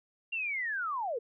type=linear sweep; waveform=sine; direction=down; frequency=2794 to 427.3 Hz; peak=-31 dBFS; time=0.32-1.19 s; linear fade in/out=10 ms; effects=none